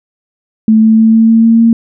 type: tone with pitch steps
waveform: sine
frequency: 219.4 / 221.1 / 222.7 / 224.4 / 226.1 / 227.8 / 229.5 Hz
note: A3 / A3 / A3 / A3 / A3 / A#3 / A#3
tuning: -5 / +9 / +21 / +34 / +47 / -40 / -27 cents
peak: -3 dBFS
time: 0.68-1.73 s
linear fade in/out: 2 ms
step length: 150 ms
effects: none